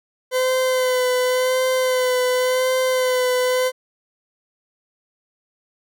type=tone with vibrato; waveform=40% pulse; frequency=509 Hz; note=C5; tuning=48 cents flat; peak=-16 dBFS; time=0.31-3.72 s; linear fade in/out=50 ms; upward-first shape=sine; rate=0.91 Hz; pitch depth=24 cents each way; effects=none